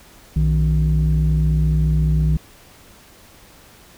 sine tone pair together, 61.68 / 155.8 Hz, B1 / D#3, -2 / +3 cents, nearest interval octave + major third, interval 1605 cents, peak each -15 dBFS, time 0.36-2.37 s, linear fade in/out 5 ms, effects tanh soft clip ceiling -10 dBFS + pink hiss -47 dBFS RMS until 3.97 s

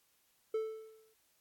triangle tone with exponential decay, 440 Hz, A4, in tune, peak -28 dBFS, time 0.54-1.14 s, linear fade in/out 5 ms, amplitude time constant 130 ms, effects white hiss -73 dBFS RMS until 1.4 s + AAC 64 kbps

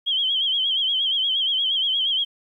sine tone with vibrato, 3179 Hz, G7, 24 cents sharp, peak -19 dBFS, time 0.06-2.25 s, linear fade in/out 20 ms, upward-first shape sine, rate 8.5 Hz, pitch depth 81 cents each way, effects 10-bit

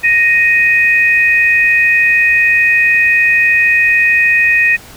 sine tone pair together, 1864.7 / 2498 Hz, A#6 / D#7, 0 / +6 cents, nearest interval perfect fourth, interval 506 cents, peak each -10 dBFS, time 0.03-4.77 s, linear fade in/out 20 ms, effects pink hiss -36 dBFS RMS until 4.96 s

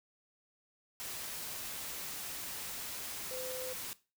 sine tone in noise, 511 Hz, C5, 41 cents flat, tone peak -41 dBFS, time 3.31-3.73 s, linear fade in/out 0 ms, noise white, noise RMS -42 dBFS, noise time 1-3.93 s, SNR -2 dB, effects noise-tail reverb RT60 0.3 s tail -18 dB re dry

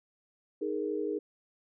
sine chord, D# suspended fourth, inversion none, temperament just, 311.1 / 414.8 / 466.7 Hz, D#4 / G#4 / A#4, 0 / -2 / +2 cents, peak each -35 / -33 / -36 dBFS, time 0.61-1.19 s, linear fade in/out 10 ms, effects none

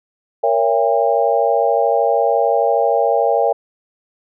sine chord, A# diminished seventh, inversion none, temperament just, 466.2 / 559.4 / 671.3 / 805.5 Hz, A#4 / C#5 / E5 / G5, 0 / +16 / +31 / +47 cents, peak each -18 dBFS, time 0.43-3.53 s, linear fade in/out 10 ms, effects none

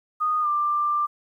sine tone with pitch glide, 1235 to 1185.4 Hz, D#6 to D6, -13 to +16 cents, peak -20 dBFS, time 0.2-1.07 s, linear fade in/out 20 ms, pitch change -71 cents, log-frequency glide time 0.41-0.48 s, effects 10-bit

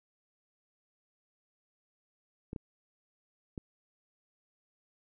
clicks, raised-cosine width 3 ms, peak -26 dBFS, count 3, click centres 2.531 / 2.562 / 3.578 s, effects none

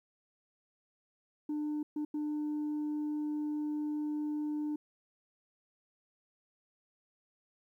sine tone bursts at uneven times, 299.6 Hz, D4, 35 cents sharp, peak -30 dBFS, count 3, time 1.49-1.83 / 1.96-2.05 / 2.14-4.76 s, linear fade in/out 5 ms, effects tanh soft clip ceiling -31 dBFS + 12-bit

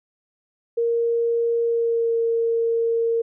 sine tone with pitch glide, 466.2 to 460.3 Hz, A#4 to A#4, 0 to -22 cents, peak -18 dBFS, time 0.77-3.22 s, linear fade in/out 10 ms, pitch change -22 cents, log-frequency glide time 1.63-2.16 s, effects none

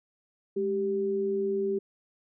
sine tone pair together, 207.7 / 391.6 Hz, G#3 / G4, 0 / -2 cents, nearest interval major seventh, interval 1098 cents, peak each -34 / -26 dBFS, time 0.56-1.79 s, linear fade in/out 10 ms, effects none

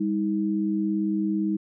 sine tone pair together, 200.2 / 317.8 Hz, G3 / D#4, +37 / +37 cents, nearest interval minor sixth, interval 800 cents, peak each -25 dBFS, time 0-1.57 s, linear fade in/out 10 ms, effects none

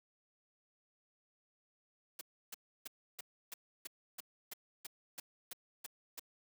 white noise bursts, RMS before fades -45 dBFS, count 13, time 2.19-6.196 s, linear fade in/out 5 ms, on 22 ms, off 310 ms, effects high-pass 200 Hz 12 dB/octave

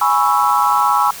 sine chord, C# minor seventh, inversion second, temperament equal, 830.6 / 987.8 / 1108.7 / 1318.5 Hz, G#5 / B5 / C#6 / E6, 0 / 0 / 0 / 0 cents, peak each -17 dBFS, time 0.01-1.11 s, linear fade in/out 5 ms, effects white hiss -32 dBFS RMS until 1.2 s

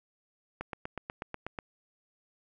click train, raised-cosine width 0.5 ms, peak -21 dBFS, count 9, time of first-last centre 0.61-1.588 s, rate 8.18 Hz, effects none

